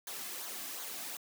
white noise with flanger, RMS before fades -42 dBFS, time 0.07-1.17 s, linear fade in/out 2 ms, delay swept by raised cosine 0.37 to 2.17 ms, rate 2.7 Hz, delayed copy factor -0.55, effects high-pass 200 Hz 12 dB/octave

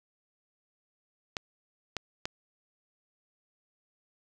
clicks, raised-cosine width 0.2 ms, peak -15 dBFS, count 3, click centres 1.368 / 1.967 / 2.255 s, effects none

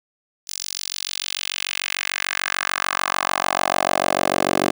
10% pulse tone with high-pass filter sweep, 46.78 Hz, F#1, 20 cents sharp, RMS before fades -23 dBFS, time 0.47-4.71 s, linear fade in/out 10 ms, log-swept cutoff 5800 to 390 Hz, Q 1.9, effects none

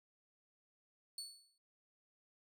30% pulse tone with exponential decay, 4435 Hz, C#8, in tune, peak -38 dBFS, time 1.18-1.58 s, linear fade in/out 2 ms, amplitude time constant 85 ms, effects none

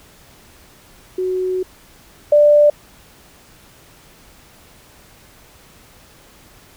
sine tone pair in turn, 370 / 590.4 Hz, F#4 / D5, 0 / +9 cents, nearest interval minor sixth, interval 809 cents, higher second, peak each -17 / -7 dBFS, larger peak second, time 1.18-1.63 / 2.32-2.7 s, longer first, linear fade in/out 5 ms, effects pink hiss -47 dBFS RMS until 6.76 s

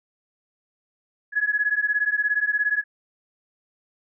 sine beating tone pair, 1678 / 1695 Hz, G#6 / G#6, +17 / +35 cents, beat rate 17 Hz, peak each -23 dBFS, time 1.32-2.84 s, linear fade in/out 50 ms, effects none

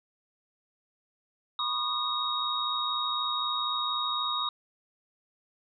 sine tone cluster, 987 / 1100 / 1224 / 3765 Hz, B5 / C#6 / D#6 / A#7, -1 / -14 / -29 / +16 cents, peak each -39 / -37 / -32 / -30 dBFS, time 1.59-4.49 s, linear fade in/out 2 ms, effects none

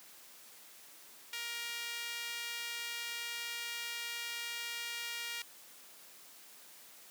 sawtooth tone with high-pass filter, 470.4 Hz, A#4, 16 cents sharp, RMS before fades -41 dBFS, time 1.33-5.42 s, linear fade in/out 2 ms, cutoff 2300 Hz, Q 1.5, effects white hiss -56 dBFS RMS until 7.1 s + high-pass 200 Hz 12 dB/octave

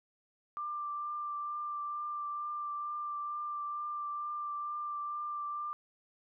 sine tone with vibrato, 1184 Hz, D6, 14 cents sharp, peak -35 dBFS, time 0.57-5.73 s, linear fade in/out 0 ms, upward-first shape triangle, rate 2.2 Hz, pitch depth 15 cents each way, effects none

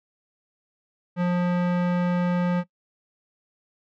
square tone, 177.2 Hz, F3, 25 cents sharp, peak -21 dBFS, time 1.16-2.64 s, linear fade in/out 50 ms, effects noise-tail reverb RT60 0.1 s tail -20 dB re dry + low-pass 2000 Hz 12 dB/octave

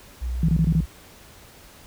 sine tone, 61 Hz, B1, 21 cents flat, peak -24 dBFS, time 0.21-0.86 s, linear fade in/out 20 ms
sine tone bursts, 162.1 Hz, E3, 29 cents flat, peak -16 dBFS, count 5, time 0.43-0.806 s, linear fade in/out 2 ms, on 56 ms, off 24 ms
effects pink hiss -48 dBFS RMS until 1.86 s

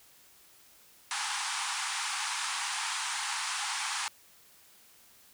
pink band-pass noise, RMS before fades -34 dBFS, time 1.11-4.08 s, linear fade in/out 0 ms, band 790 to 10000 Hz, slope 96 dB/octave, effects white hiss -59 dBFS RMS until 5.33 s

